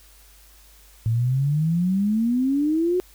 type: exponential sweep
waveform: sine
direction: up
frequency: 110 to 370 Hz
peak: -18 dBFS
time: 1.06-3 s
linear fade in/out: 0 ms
effects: added 50 Hz sine -51 dBFS peak until 3.14 s + white hiss -53 dBFS RMS until 3.14 s

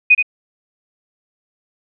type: tone with echo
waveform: sine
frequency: 2489 Hz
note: D#7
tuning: in tune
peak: -5 dBFS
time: 0.1-0.15 s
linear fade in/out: 10 ms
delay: 77 ms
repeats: 1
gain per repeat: -7 dB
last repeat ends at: 0.227 s
effects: none

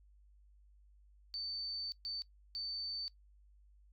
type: tone bursts at uneven times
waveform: sine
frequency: 4553 Hz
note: C#8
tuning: 45 cents sharp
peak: -39 dBFS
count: 3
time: 1.34-1.92 / 2.05-2.22 / 2.55-3.08 s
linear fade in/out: 0 ms
effects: noise-tail reverb RT60 0.1 s tail -18 dB re dry + added 50 Hz sine -61 dBFS peak until 3.92 s

